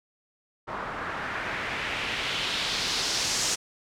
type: noise with low-pass filter sweep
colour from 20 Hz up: white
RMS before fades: -30 dBFS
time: 0.67-3.56 s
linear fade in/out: 20 ms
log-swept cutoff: 1100 to 6900 Hz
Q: 1.8
effects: none